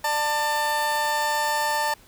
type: tone pair together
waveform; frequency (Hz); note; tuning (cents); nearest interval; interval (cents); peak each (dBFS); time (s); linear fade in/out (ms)
30% pulse; 595 / 892.4; D5 / A5; +22 / +24; perfect fifth; 702; -27 / -20; 0.04-1.94; 5
effects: pink hiss -53 dBFS RMS until 2.07 s